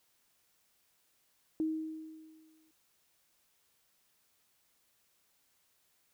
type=tone with exponential decay; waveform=sine; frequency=316 Hz; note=D#4; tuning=27 cents sharp; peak=-28 dBFS; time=1.6-2.71 s; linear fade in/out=1 ms; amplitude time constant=240 ms; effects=white hiss -73 dBFS RMS until 6.13 s